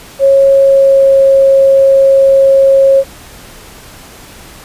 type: tone with pitch glide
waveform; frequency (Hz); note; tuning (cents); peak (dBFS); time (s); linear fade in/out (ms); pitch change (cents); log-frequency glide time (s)
sine; 547 to 542.9; C#5 to C#5; -23 to -36; -3; 0.19-3.04; 50; -13; 0.52-1.21
effects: pink hiss -34 dBFS RMS until 4.64 s + resampled to 32000 Hz